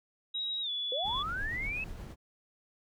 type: tone with pitch glide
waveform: sine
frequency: 3823 to 3426 Hz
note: A#7 to A7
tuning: +43 to -47 cents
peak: -32 dBFS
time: 0.34-1.23 s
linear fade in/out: 10 ms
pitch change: -190 cents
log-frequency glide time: 0.62-0.7 s
type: linear sweep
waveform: sine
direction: up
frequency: 476 to 2637 Hz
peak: -33 dBFS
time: 0.92-1.84 s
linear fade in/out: 2 ms
type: noise with tremolo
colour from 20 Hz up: brown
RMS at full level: -40 dBFS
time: 1.03-2.16 s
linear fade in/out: 50 ms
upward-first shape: triangle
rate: 8.4 Hz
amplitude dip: 35%
effects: none